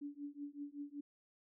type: tone with tremolo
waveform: sine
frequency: 288 Hz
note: D4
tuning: 34 cents flat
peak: -40 dBFS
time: 0.01-1.01 s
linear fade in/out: 10 ms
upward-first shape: triangle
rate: 5.3 Hz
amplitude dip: 100%
effects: none